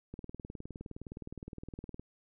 click train, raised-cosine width 3 ms, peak -30 dBFS, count 37, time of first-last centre 0.14-1.996 s, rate 19.4 Hz, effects none

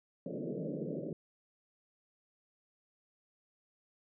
pink band-pass noise, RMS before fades -39 dBFS, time 0.26-1.13 s, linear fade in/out 2 ms, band 140 to 600 Hz, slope 96 dB/octave, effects none

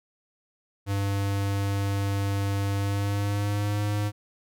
square tone with pitch glide, 99.5 to 103.73 Hz, G2 to G#2, +26 to -2 cents, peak -25 dBFS, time 0.86-4.12 s, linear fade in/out 50 ms, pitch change +72 cents, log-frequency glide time 2.77-3.84 s, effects none

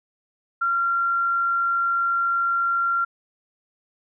sine tone, 1377 Hz, F6, 25 cents flat, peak -19 dBFS, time 0.61-3.05 s, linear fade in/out 10 ms, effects none

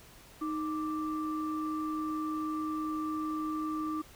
sine tone pair together, 310.9 / 1174.7 Hz, D#4 / D6, -1 / 0 cents, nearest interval octave + major seventh, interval 2301 cents, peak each -32 / -36 dBFS, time 0.41-4.02 s, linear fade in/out 10 ms, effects tanh soft clip ceiling -24 dBFS + pink hiss -55 dBFS RMS until 4.15 s

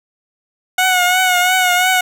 15% pulse tone with vibrato, 731 Hz, F#5, 21 cents flat, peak -5 dBFS, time 0.78-2.01 s, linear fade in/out 5 ms, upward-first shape triangle, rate 2.9 Hz, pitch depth 49 cents each way, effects none

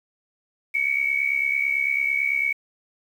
sine tone pair together, 2217 / 2286 Hz, C#7 / D7, 0 / -47 cents, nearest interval minor second, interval 53 cents, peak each -23 dBFS, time 0.74-2.53 s, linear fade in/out 10 ms, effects 8-bit

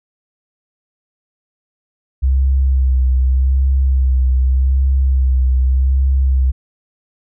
sine tone with vibrato, 65.41 Hz, C2, in tune, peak -10 dBFS, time 2.22-6.52 s, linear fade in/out 20 ms, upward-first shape sine, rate 0.84 Hz, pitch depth 37 cents each way, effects none

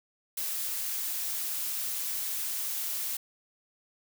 blue noise, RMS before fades -33 dBFS, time 0.37-3.17 s, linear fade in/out 5 ms, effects none

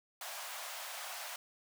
pink high-pass noise, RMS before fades -44 dBFS, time 0.21-1.36 s, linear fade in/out 2 ms, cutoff 610 Hz, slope 48 dB/octave, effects none

